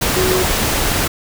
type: tone in noise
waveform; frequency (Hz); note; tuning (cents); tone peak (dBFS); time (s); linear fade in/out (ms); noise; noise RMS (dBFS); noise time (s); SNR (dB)
sine; 370; F#4; 0; -16; 0.16-0.43; 10; pink; -17; 0.01-1.08; -2
effects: none